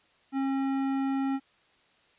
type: tone with tanh clipping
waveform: sine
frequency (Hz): 270.6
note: C#4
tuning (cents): -42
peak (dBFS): -28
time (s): 0.32-1.4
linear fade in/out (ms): 50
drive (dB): 15
effects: white hiss -64 dBFS RMS until 2.18 s + resampled to 8000 Hz